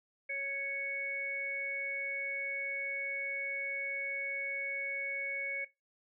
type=harmonic tone; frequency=554.4 Hz; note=C#5; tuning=in tune; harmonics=1 / 3 / 4; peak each=-45 / -45 / -35 dBFS; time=0.29-5.65 s; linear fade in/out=10 ms; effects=noise-tail reverb RT60 0.2 s tail -17 dB re dry